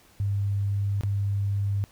sine tone with dropouts, 100.2 Hz, G2, 38 cents sharp, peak -23 dBFS, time 0.2-1.84 s, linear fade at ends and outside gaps 0 ms, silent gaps 1.01-1.035 s, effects pink hiss -57 dBFS RMS until 1.91 s

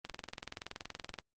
click train, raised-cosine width 0.2 ms, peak -23 dBFS, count 25, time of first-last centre 0.05-1.187 s, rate 21.1 Hz, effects Opus 24 kbps

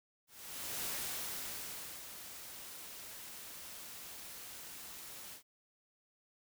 white noise with ADSR envelope, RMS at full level -39 dBFS, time 0.27-5.43 s, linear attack 570 ms, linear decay 1200 ms, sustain -10 dB, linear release 100 ms, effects none

